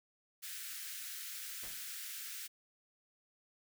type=high-pass noise; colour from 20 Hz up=white; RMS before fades=-45 dBFS; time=0.42-2.48 s; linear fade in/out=20 ms; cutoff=1400 Hz; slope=48 dB/octave
type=noise with exponential decay; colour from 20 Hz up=pink; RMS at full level=-50 dBFS; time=1.63-1.9 s; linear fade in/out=2 ms; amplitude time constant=57 ms
effects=none